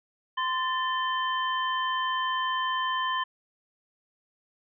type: tone cluster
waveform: sine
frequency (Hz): 1035 / 1770 / 3095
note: C6 / A6 / G7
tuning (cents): -19 / +10 / -23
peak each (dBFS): -27 / -32 / -34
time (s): 0.37-3.24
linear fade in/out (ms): 10
effects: none